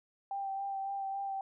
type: tone with vibrato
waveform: sine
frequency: 785 Hz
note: G5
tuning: 2 cents sharp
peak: -34 dBFS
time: 0.31-1.41 s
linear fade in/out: 2 ms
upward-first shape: sine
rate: 3.6 Hz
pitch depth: 19 cents each way
effects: none